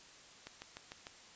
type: click train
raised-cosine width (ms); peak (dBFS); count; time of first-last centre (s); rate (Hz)
0.2; -28; 5; 0.47-1.069; 6.68
effects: white hiss -57 dBFS RMS until 1.35 s + resampled to 16000 Hz